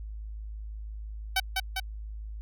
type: tone with echo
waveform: 10% pulse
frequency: 760 Hz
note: F#5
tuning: 46 cents sharp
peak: -15 dBFS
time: 1.36-1.4 s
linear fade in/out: 5 ms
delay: 200 ms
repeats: 2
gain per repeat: -3 dB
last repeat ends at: 1.8 s
effects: added 53 Hz sine -36 dBFS peak until 2.41 s